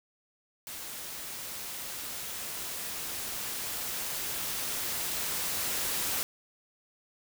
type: noise with level ramp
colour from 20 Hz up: white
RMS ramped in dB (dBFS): -41 to -31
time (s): 0.67-6.23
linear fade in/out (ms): 0
effects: none

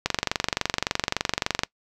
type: click train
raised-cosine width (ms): 0.2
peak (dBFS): -4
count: 38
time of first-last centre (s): 0.06-1.634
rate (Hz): 23.5
effects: noise-tail reverb RT60 0.1 s tail -23 dB re dry

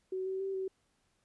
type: tone with pitch steps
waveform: sine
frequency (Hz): 375.3 / 380.3 / 387.5 / 380.1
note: F#4 / F#4 / G4 / F#4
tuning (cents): +25 / +48 / -20 / +47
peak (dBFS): -33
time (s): 0.12-0.68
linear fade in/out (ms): 5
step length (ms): 140
effects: pink hiss -75 dBFS RMS until 1.24 s + resampled to 24000 Hz

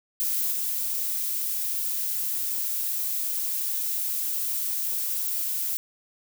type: noise with level steps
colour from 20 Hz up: violet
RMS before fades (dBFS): -26 / -28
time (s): 0.2-5.77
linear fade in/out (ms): 0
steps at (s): 0.51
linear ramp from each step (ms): 20
effects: none

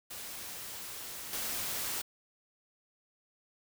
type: noise with level steps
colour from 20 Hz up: white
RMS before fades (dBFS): -43 / -36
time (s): 0.1-2.02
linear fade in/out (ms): 10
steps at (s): 1.33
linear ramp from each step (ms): 2
effects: none

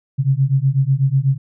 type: beating tone pair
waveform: sine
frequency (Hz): 131.6 / 139.7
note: C3 / C#3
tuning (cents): +10 / +14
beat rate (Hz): 8.1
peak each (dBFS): -16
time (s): 0.18-1.38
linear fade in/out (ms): 20
effects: none

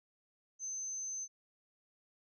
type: tone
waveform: sine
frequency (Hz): 6190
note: G8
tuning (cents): -23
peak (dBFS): -38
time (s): 0.59-1.28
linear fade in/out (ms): 50
effects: none

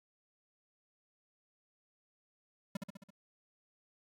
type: tone with echo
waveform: square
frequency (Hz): 196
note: G3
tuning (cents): 0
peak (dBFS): -35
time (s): 2.75-2.77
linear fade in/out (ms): 5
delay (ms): 67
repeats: 5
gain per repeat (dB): -4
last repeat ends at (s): 3.105
effects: AAC 48 kbps

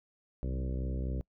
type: harmonic tone with a mistuned harmonic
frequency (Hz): 64.1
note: C2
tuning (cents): -35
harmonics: 1 / 2 / 3 / 4 / 5 / 6 / 7 / 8 / 9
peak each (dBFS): -33 / -39 / -43 / -45 / -47 / -49 / -50 / -51 / -52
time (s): 0.43-1.21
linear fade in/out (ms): 0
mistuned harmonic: 2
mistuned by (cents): +43
effects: noise-tail reverb RT60 0.1 s tail -25 dB re dry

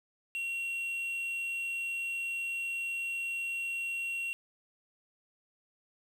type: tone with quantisation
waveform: triangle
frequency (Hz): 2738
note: F7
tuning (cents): -35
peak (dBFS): -31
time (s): 0.35-4.33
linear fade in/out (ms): 0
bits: 9
effects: none

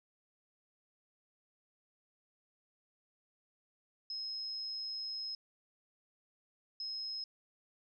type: tone bursts at uneven times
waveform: sine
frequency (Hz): 5140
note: E8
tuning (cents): -45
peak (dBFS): -38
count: 2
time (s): 4.1-5.35 / 6.8-7.24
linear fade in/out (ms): 2
effects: none

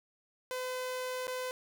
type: tone with dropouts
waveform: sawtooth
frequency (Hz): 508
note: B4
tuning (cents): +49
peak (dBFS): -31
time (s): 0.51-1.51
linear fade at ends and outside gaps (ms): 0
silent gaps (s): 1.27-1.279
effects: none

